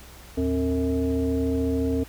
sine tone with frequency modulation, 266.6 Hz, C4, 33 cents sharp, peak -21 dBFS, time 0.37-2.04 s, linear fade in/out 10 ms, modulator 189 Hz, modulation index 1.1, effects added 62 Hz sine -47 dBFS peak until 2.08 s + pink hiss -47 dBFS RMS until 2.08 s

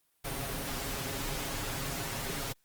pink noise with comb filter, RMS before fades -36 dBFS, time 0.24-2.53 s, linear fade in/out 10 ms, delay 7.3 ms, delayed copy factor +0.6, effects white hiss -73 dBFS RMS until 2.64 s + Opus 32 kbps

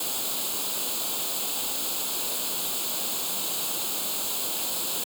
white noise with comb filter, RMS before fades -29 dBFS, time 0-5.04 s, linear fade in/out 5 ms, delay 0.26 ms, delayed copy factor +0.75, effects high-pass 200 Hz 12 dB/octave

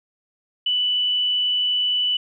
sine tone with frequency modulation, 2974 Hz, F#7, 8 cents sharp, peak -18 dBFS, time 0.66-2.17 s, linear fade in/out 5 ms, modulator 90.5 Hz, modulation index 0.26, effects none

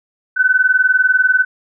sine tone pair together, 1500 / 1520.1 Hz, F#6 / F#6, +23 / +46 cents, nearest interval unison, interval 23 cents, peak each -13 dBFS, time 0.36-1.45 s, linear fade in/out 20 ms, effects none

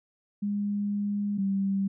sine tone pair in turn, 204.2 / 195.67 Hz, G#3 / G3, -29 / -3 cents, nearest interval minor second, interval 74 cents, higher first, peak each -26 / -24 dBFS, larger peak second, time 0.42-1.38 / 1.38-1.88 s, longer first, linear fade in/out 10 ms, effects none

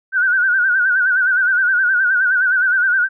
sine tone with vibrato, 1500 Hz, F#6, 23 cents sharp, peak -12 dBFS, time 0.12-3.09 s, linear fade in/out 50 ms, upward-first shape sine, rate 9.6 Hz, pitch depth 87 cents each way, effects none

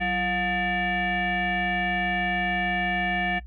sine tone with frequency modulation, 1244.5 Hz, D#6, in tune, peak -23 dBFS, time 0-3.4 s, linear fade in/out 20 ms, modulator 529 Hz, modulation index 2.3, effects noise-tail reverb RT60 0.1 s tail -21 dB re dry + added 60 Hz sine -38 dBFS peak until 3.46 s

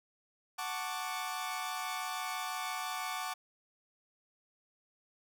sawtooth chord, D major seventh, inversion first, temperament equal, 740 / 880 / 1108.7 / 1174.7 Hz, F#5 / A5 / C#6 / D6, 0 / 0 / 0 / 0 cents, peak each -37 / -39 / -39 / -37 dBFS, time 0.58-3.34 s, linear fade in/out 10 ms, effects none

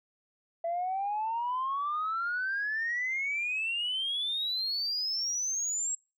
sine exponential sweep, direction up, 665 to 7670 Hz, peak -28 dBFS, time 0.64-5.95 s, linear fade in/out 5 ms, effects noise-tail reverb RT60 0.3 s tail -26 dB re dry + tanh soft clip ceiling -25 dBFS

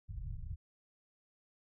pink low-pass noise, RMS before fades -42 dBFS, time 0.08-0.56 s, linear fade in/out 20 ms, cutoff 140 Hz, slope 48 dB/octave, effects none

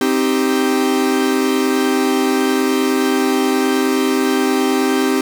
45% pulse chord, C minor, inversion none, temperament equal, 261.6 / 311.1 / 392 Hz, C4 / Eb4 / G4, 0 / 0 / 0 cents, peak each -17 / -20 / -18 dBFS, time 0.01-5.21 s, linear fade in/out 2 ms, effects none

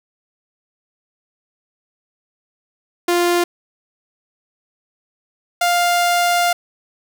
sawtooth tone pair in turn, 349.2 / 700.6 Hz, F4 / F5, 0 / +5 cents, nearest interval octave, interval 1205 cents, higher second, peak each -10 dBFS, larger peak neither, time 3.08-3.44 / 5.61-6.53 s, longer second, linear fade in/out 5 ms, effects none

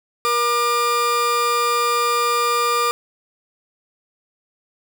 40% pulse tone pair together, 476.2 / 1200 Hz, A#4 / D6, +37 / +37 cents, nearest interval octave + major third, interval 1600 cents, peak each -22 / -17 dBFS, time 0.25-2.91 s, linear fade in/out 0 ms, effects none

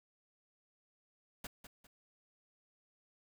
pink noise with echo, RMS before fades -44 dBFS, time 1.44-1.47 s, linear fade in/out 5 ms, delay 200 ms, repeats 2, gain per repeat -9 dB, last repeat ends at 1.87 s, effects none

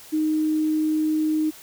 sine tone, 310.2 Hz, D#4, 5 cents flat, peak -19 dBFS, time 0.12-1.51 s, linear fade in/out 20 ms, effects white hiss -45 dBFS RMS until 1.62 s

